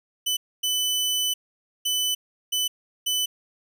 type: tone bursts at uneven times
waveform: sawtooth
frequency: 3000 Hz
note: F#7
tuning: 23 cents sharp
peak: -19 dBFS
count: 5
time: 0.26-0.37 / 0.63-1.34 / 1.85-2.15 / 2.52-2.68 / 3.06-3.26 s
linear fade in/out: 10 ms
effects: 10-bit